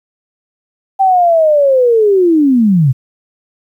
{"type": "linear sweep", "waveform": "sine", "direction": "down", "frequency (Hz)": [784, 120.4], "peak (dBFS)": -6, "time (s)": [0.99, 2.93], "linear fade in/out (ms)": 20, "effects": ["8-bit"]}